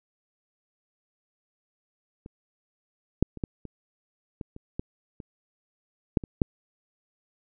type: clicks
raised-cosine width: 3 ms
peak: -28 / -6 / -26 / -15 / -26 / -22 / -29 / -17 / -27 / -7 / -23 / -7 dBFS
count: 12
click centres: 2.261 / 3.226 / 3.373 / 3.438 / 3.653 / 4.412 / 4.564 / 4.795 / 5.202 / 6.172 / 6.238 / 6.418 s
effects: none